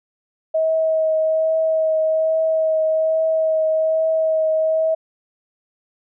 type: tone with vibrato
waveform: sine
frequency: 637 Hz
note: D#5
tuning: 41 cents sharp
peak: -15 dBFS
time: 0.54-4.95 s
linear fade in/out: 10 ms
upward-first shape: triangle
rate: 1.2 Hz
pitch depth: 15 cents each way
effects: none